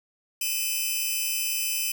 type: tone cluster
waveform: 5% pulse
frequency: 2466 / 2636 / 3022 Hz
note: D#7 / E7 / F#7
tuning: -16 / -1 / +36 cents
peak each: -21 dBFS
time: 0.41-1.92 s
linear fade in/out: 5 ms
effects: 8-bit